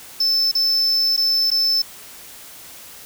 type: tone with dropouts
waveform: triangle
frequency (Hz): 5274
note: E8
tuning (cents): 0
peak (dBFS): -14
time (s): 0.2-1.82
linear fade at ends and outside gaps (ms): 5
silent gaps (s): 0.515-0.55 / 1.165-1.175 / 1.504-1.514
effects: white hiss -40 dBFS RMS until 3.05 s